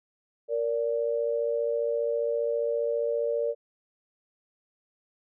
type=tone pair together; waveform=sine; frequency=466.2 / 581.1 Hz; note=A#4 / D5; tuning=0 / -18 cents; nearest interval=major third; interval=382 cents; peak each=-27 / -28 dBFS; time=0.48-3.55 s; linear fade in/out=50 ms; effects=none

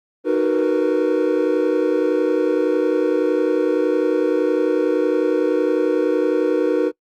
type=chord; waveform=triangle; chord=B major seventh; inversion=first; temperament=just; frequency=308.7 / 370.4 / 463 / 493.9 Hz; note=D#4 / F#4 / A#4 / B4; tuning=-14 / +2 / -12 / 0 cents; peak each=-19 dBFS; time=0.24-6.92 s; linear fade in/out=50 ms; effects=noise-tail reverb RT60 0.1 s tail -24 dB re dry + Opus 24 kbps

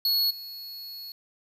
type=tone with level steps; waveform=square; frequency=4350 Hz; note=C#8; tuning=33 cents flat; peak=-22 / -38 dBFS; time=0.05-1.12 s; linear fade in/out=2 ms; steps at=0.3 s; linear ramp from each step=10 ms; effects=9-bit

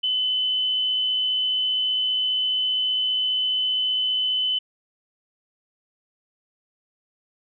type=tone with amplitude modulation; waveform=sine; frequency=3023 Hz; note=F#7; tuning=36 cents sharp; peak=-19 dBFS; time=0.03-4.59 s; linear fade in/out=10 ms; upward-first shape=sine; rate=115 Hz; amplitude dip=25%; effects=none

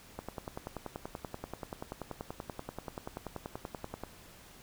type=click train; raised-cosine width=1 ms; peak=-24 dBFS; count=41; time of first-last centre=0.19-4.036 s; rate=10.4 Hz; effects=pink hiss -55 dBFS RMS until 4.62 s

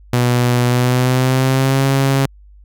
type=tone with pitch glide; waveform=sawtooth; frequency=122.6 to 136.03 Hz; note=B2 to C#3; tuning=-12 to -32 cents; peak=-8 dBFS; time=0.13-2.26 s; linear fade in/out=5 ms; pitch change=+180 cents; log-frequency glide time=0.66-1.85 s; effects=added 50 Hz sine -40 dBFS peak until 2.64 s

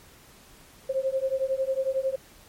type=beating tone pair; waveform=sine; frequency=526 / 537 Hz; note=C5 / C5; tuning=+9 / +45 cents; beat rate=11 Hz; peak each=-27 dBFS; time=0.89-2.16 s; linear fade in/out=10 ms; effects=pink hiss -53 dBFS RMS until 2.48 s + MP3 64 kbps

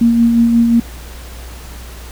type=tone with tremolo; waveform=sine; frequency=233.1 Hz; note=A#3; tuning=in tune; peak=-6 dBFS; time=0.01-0.8 s; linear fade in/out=5 ms; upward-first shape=sine; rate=5.6 Hz; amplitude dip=35%; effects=added 60 Hz sine -30 dBFS peak until 2.11 s + pink hiss -36 dBFS RMS until 2.11 s

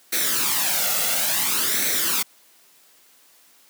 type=noise with flanger; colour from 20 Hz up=white; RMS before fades=-22 dBFS; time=0.12-2.23 s; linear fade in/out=10 ms; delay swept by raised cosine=0.5 to 1.5 ms; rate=0.58 Hz; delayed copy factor=+0.65; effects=white hiss -55 dBFS RMS until 3.69 s + high-pass 200 Hz 12 dB/octave

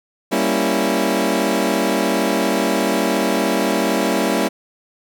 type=chord; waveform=20% pulse; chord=G diminished seventh; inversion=none; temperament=equal; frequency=196 / 233.1 / 277.2 / 329.6 Hz; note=G3 / Bb3 / Db4 / Fb4; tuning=0 / 0 / 0 / 0 cents; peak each=-17 dBFS; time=0.31-4.49 s; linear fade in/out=20 ms; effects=none

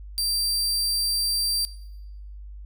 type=tone; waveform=sawtooth; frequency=4700 Hz; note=D8; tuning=1 cent sharp; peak=-20 dBFS; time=0.18-1.65 s; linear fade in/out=0 ms; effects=noise-tail reverb RT60 0.8 s tail -18 dB re dry + added 50 Hz sine -37 dBFS peak until 2.65 s

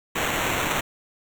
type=noise with sample-and-hold; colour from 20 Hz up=white; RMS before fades=-25 dBFS; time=0.15-0.81 s; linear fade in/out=10 ms; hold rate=4900 Hz; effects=none

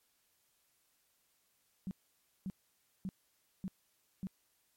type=tone bursts; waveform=sine; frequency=189.5 Hz; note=F#3; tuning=42 cents sharp; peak=-36 dBFS; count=5; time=1.87-4.27 s; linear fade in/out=0 ms; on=40 ms; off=550 ms; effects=white hiss -75 dBFS RMS until 4.76 s + MP3 64 kbps

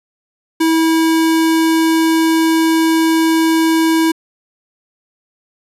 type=tone; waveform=square; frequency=324.3 Hz; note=E4; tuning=28 cents flat; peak=-11 dBFS; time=0.6-4.12 s; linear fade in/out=10 ms; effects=resampled to 32000 Hz

